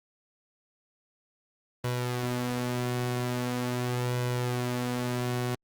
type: tone with flanger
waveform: sawtooth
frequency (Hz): 123.47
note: B2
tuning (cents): 0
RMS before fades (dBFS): -30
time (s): 1.84-5.55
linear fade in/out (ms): 5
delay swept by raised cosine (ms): 2 to 5.4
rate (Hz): 0.42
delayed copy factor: +0.5
effects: Opus 24 kbps